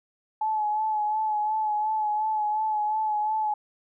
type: tone with vibrato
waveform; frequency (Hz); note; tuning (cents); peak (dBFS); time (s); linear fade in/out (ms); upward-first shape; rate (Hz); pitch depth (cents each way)
sine; 856; A5; -48; -23; 0.41-3.54; 5; sine; 2.8; 33
effects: none